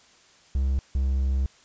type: tone pair in turn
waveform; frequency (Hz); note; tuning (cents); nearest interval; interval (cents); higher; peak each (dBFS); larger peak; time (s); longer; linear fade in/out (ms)
triangle; 66.9 / 66.61; C2 / C2; +39 / +32; unison; 7; first; -19; neither; 0.55-0.79 / 0.95-1.46; second; 0
effects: white hiss -56 dBFS RMS until 1.64 s + resampled to 16000 Hz